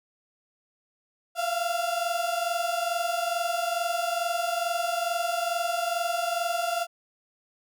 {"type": "tone pair together", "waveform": "35% pulse", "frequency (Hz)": [677.7, 700], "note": ["E5", "F5"], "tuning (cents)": [48, 4], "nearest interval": "minor second", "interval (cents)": 56, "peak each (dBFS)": -27, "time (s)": [1.35, 6.87], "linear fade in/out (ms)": 50, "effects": []}